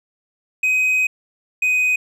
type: tone pair in turn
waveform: triangle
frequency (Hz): 2518 / 2503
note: D#7 / D#7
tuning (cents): +20 / +10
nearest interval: unison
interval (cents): 10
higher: first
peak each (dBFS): -13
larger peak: neither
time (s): 0.63-1.07 / 1.62-1.96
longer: first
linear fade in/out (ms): 5
effects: resampled to 32000 Hz